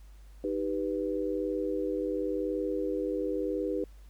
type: chord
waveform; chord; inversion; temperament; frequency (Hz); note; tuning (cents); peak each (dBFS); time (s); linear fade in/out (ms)
sine; Eb augmented; none; equal; 311.1 / 392 / 493.9; Eb4 / G4 / B4; 0 / 0 / 0; -33; 0.44-3.84; 2
effects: added 50 Hz sine -48 dBFS peak until 4.09 s + pink hiss -65 dBFS RMS until 4.09 s

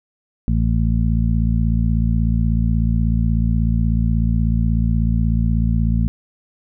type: harmonic tone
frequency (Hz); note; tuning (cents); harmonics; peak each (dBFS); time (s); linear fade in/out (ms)
56.4; A1; +44; 1 / 2 / 3 / 4; -17 / -20 / -22 / -23; 0.48-6.08; 0
effects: none

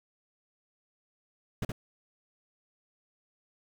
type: noise with echo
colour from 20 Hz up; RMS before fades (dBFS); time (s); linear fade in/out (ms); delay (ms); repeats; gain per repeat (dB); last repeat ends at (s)
brown; -30; 1.62-1.65; 5; 70; 1; -3; 1.72
effects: none

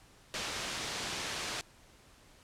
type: low-pass noise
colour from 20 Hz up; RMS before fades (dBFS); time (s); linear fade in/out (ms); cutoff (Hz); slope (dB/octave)
white; -38; 0.34-1.61; 0; 5300; 12
effects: pink hiss -60 dBFS RMS until 2.43 s + low-pass 10000 Hz 12 dB/octave

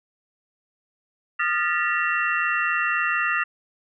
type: tone cluster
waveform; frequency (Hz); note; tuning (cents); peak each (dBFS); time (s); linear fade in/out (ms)
sine; 1229 / 1396 / 1762 / 1926 / 2720; D#6 / F6 / A6 / B6 / F7; -22 / -1 / +2 / -44 / -46; -27; 1.39-3.44; 10
effects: none

